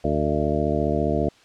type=harmonic tone; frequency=74.8 Hz; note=D2; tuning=32 cents sharp; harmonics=1 / 2 / 3 / 4 / 5 / 6 / 8 / 9; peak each=-28 / -28 / -28 / -28 / -28 / -28 / -28 / -28 dBFS; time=0.04-1.29 s; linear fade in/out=5 ms; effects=white hiss -54 dBFS RMS until 1.44 s + low-pass 5000 Hz 12 dB/octave